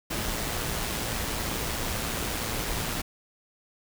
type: noise with amplitude modulation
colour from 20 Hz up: pink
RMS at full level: -29 dBFS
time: 0.1-3.02 s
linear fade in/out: 10 ms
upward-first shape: sine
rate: 114 Hz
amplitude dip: 35%
effects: none